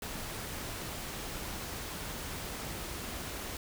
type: noise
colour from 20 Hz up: pink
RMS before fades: -40 dBFS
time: 0.02-3.57 s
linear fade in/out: 2 ms
effects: none